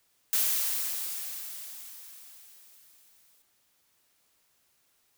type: noise with exponential decay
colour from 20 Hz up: blue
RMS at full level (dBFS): -25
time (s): 0.33-3.42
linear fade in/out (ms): 0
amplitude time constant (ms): 670
effects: white hiss -70 dBFS RMS until 5.17 s